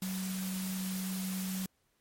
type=tone in noise; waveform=sine; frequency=187.7 Hz; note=F#3; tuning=25 cents sharp; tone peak=-34 dBFS; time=0.02-1.66 s; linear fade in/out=2 ms; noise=white; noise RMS=-42 dBFS; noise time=0.02-1.66 s; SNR=+5 dB; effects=pink hiss -75 dBFS RMS until 2 s + MP3 64 kbps